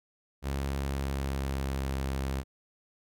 sawtooth tone with pitch glide, 68.7 to 67.17 Hz, C#2 to C2, -15 to +46 cents, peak -26 dBFS, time 0.42-2.44 s, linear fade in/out 50 ms, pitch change -39 cents, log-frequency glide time 0.77-1.97 s, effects none

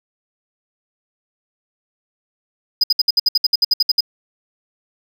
triangle tone bursts, 4978 Hz, D#8, in tune, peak -9 dBFS, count 14, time 2.81-4.007 s, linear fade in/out 5 ms, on 27 ms, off 63 ms, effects none

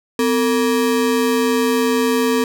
square ring-modulated tone, 352.7 Hz, F4, 17 cents sharp, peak -12 dBFS, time 0.19-2.44 s, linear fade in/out 2 ms, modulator 98.4 Hz, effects none

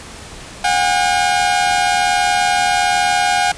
sawtooth tone pair together, 725 / 806.2 Hz, F#5 / G5, -35 / +48 cents, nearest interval major second, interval 183 cents, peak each -12 dBFS, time 0.64-3.52 s, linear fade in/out 5 ms, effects pink hiss -34 dBFS RMS until 3.57 s + resampled to 22050 Hz

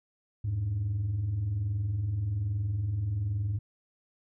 sine tone pair together, 82.62 / 103.83 Hz, E2 / G#2, +4 / 0 cents, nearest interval major third, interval 396 cents, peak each -35 / -26 dBFS, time 0.44-3.59 s, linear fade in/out 10 ms, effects tanh soft clip ceiling -25 dBFS

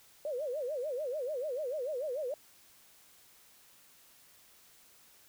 sine tone with vibrato, 550 Hz, C#5, 14 cents flat, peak -33 dBFS, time 0.25-2.34 s, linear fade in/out 2 ms, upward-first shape sine, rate 6.8 Hz, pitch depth 230 cents each way, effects white hiss -61 dBFS RMS until 5.28 s

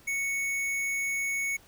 sine tone with hard clipping, 2217 Hz, C#7, in tune, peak -29 dBFS, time 0.07-1.57 s, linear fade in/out 10 ms, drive 16 dB, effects pink hiss -57 dBFS RMS until 1.67 s

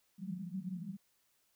white band-pass noise, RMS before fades -42 dBFS, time 0.18-0.97 s, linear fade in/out 20 ms, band 170 to 200 Hz, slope 96 dB/octave, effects white hiss -75 dBFS RMS until 1.55 s

